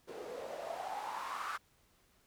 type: noise with band-pass filter sweep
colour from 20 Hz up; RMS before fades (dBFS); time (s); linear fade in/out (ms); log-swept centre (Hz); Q
white; -42; 0.07-1.58; 20; 410 to 1300; 5.8
effects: pink hiss -70 dBFS RMS until 2.26 s